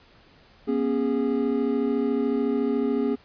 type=tone cluster; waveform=triangle; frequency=238.8 / 272.7 / 412.2 Hz; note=A#3 / C#4 / G#4; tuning=+42 / -28 / -13 cents; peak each=-24 dBFS; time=0.67-3.16 s; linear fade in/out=20 ms; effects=pink hiss -55 dBFS RMS until 3.24 s + resampled to 11025 Hz